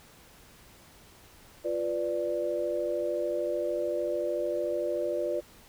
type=chord; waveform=sine; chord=B diminished; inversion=second; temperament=equal; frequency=349.2 / 493.9 / 587.3 Hz; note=F4 / B4 / D5; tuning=0 / 0 / 0 cents; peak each=-33 / -33 / -30 dBFS; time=1.64-5.41 s; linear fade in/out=20 ms; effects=pink hiss -55 dBFS RMS until 5.68 s